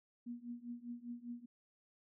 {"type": "tone with tremolo", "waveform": "sine", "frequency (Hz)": 239.6, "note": "A#3", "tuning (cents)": 48, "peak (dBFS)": -40, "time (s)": [0.26, 1.46], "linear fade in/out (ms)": 10, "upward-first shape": "triangle", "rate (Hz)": 5, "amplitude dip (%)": 95, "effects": []}